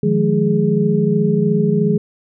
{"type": "tone cluster", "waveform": "sine", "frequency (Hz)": [155.1, 178, 211.6, 416.5], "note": ["D#3", "F3", "G#3", "G#4"], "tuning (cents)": [-5, 33, 33, 5], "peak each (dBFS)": -18, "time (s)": [0.03, 1.98], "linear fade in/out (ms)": 5, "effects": []}